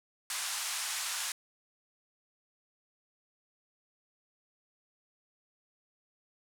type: band-pass noise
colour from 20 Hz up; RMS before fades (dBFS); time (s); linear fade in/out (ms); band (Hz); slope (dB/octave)
white; -36; 0.3-1.32; 2; 840 to 10000; 24
effects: none